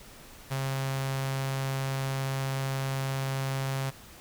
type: tone with notch filter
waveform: sawtooth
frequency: 134.8 Hz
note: C#3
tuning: 48 cents flat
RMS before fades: -31 dBFS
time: 0.5-3.91 s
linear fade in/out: 20 ms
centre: 310 Hz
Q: 1.1
effects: pink hiss -50 dBFS RMS until 4.2 s